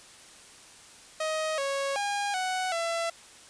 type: tone with pitch steps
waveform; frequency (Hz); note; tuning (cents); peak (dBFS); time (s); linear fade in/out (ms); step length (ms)
sawtooth; 628 / 552 / 812 / 743 / 671; D#5 / C#5 / G#5 / F#5 / E5; +16 / -7 / -39 / +7 / +31; -24; 1.2-3.1; 5; 380
effects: white hiss -51 dBFS RMS until 3.49 s + resampled to 22050 Hz